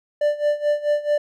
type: tone with tremolo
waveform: triangle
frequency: 590 Hz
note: D5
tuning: 8 cents sharp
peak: -13 dBFS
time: 0.21-1.18 s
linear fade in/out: 5 ms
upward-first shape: sine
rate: 4.6 Hz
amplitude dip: 85%
effects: none